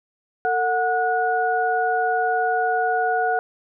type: tone cluster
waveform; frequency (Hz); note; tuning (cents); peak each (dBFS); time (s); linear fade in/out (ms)
sine; 451.5 / 733 / 1457; A4 / F#5 / F#6; +45 / -16 / -27; -25 / -20 / -25; 0.45-3.39; 0
effects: none